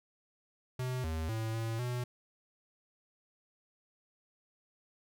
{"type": "tone with pitch steps", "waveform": "square", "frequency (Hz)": [127.3, 80, 111.5, 113.2, 123.3], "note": ["C3", "D#2", "A2", "A2", "B2"], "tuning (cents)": [-47, 49, 23, 50, -2], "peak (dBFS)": -34, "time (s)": [0.79, 2.04], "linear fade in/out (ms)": 5, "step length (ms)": 250, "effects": []}